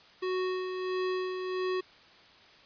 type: tone with tremolo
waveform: square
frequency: 370 Hz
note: F#4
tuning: in tune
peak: -29 dBFS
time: 0.22-1.81 s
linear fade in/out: 10 ms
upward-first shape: sine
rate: 1.5 Hz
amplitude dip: 45%
effects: white hiss -56 dBFS RMS until 2.65 s + resampled to 11025 Hz